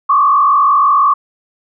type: tone with frequency modulation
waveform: sine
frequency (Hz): 1140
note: C#6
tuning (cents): +48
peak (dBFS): -7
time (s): 0.09-1.14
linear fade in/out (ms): 10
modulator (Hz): 45.8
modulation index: 1.3
effects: none